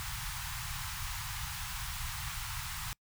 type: band-stop noise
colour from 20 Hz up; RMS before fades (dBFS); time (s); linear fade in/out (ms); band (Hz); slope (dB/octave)
pink; -39; 0-2.93; 0; 150 to 850; 48
effects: noise-tail reverb RT60 0.1 s tail -26 dB re dry